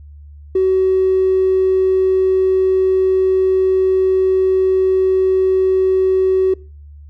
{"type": "tone with tanh clipping", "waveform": "triangle", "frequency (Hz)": 377, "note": "F#4", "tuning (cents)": 32, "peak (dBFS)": -10, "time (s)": [0.55, 6.54], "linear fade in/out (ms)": 5, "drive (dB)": 1, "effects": ["noise-tail reverb RT60 0.4 s tail -24 dB re dry", "added 73 Hz sine -35 dBFS peak until 7.09 s"]}